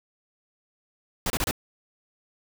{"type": "noise bursts", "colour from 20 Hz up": "pink", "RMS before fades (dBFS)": -26, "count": 4, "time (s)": [1.26, 1.511], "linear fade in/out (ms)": 2, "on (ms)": 41, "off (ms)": 29, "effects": []}